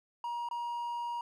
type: tone with dropouts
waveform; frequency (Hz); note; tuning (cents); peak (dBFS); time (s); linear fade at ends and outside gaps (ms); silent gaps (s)
triangle; 950; A#5; +33; -32; 0.24-1.21; 2; 0.488-0.511
effects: none